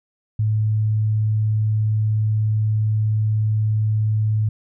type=tone; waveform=sine; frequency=107.9 Hz; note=A2; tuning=33 cents flat; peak=-16 dBFS; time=0.39-4.49 s; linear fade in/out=5 ms; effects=none